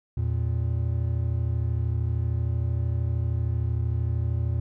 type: tone pair together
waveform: triangle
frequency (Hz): 82.3 / 115.33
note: E2 / A#2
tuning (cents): -2 / -18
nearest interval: tritone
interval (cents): 584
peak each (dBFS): -24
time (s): 0.17-4.6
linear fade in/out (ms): 5
effects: none